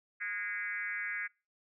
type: tone with frequency modulation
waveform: sine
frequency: 1849 Hz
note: A#6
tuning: 15 cents flat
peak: -34 dBFS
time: 0.2-1.28 s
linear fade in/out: 20 ms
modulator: 202 Hz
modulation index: 1.8
effects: noise-tail reverb RT60 0.3 s tail -24 dB re dry